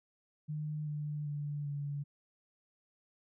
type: tone with pitch steps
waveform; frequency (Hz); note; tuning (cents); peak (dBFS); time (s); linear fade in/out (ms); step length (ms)
sine; 151.7 / 148.92 / 146.19 / 143.52; D#3 / D3 / D3 / D3; -44 / +24 / -8 / -40; -35; 0.48-2.04; 20; 390
effects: none